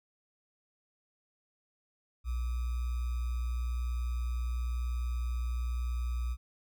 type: tone with sample-and-hold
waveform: sine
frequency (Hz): 60.5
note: B1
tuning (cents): -35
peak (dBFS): -30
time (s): 2.24-6.37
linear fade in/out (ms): 50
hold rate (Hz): 1225
effects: none